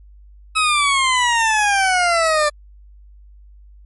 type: exponential sweep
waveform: 20% pulse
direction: down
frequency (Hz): 1289 to 587.3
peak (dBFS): -9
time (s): 0.55-2.5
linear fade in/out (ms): 20
effects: added 50 Hz sine -41 dBFS peak until 3.85 s + MP3 48 kbps